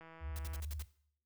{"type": "click train", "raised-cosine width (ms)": 0.5, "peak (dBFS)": -40, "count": 97, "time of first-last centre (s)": [0.01, 0.599], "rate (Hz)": 163}
{"type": "tone with vibrato", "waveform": "sine", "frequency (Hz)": 73.42, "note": "D2", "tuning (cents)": 0, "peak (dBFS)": -39, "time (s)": [0.2, 0.86], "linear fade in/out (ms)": 50, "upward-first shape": "sine", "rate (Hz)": 13, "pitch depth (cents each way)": 140}
{"type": "noise bursts", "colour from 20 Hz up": "white", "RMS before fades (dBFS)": -49, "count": 6, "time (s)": [0.36, 0.822], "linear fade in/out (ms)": 0, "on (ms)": 27, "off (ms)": 60}
{"effects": ["noise-tail reverb RT60 0.6 s tail -17 dB re dry"]}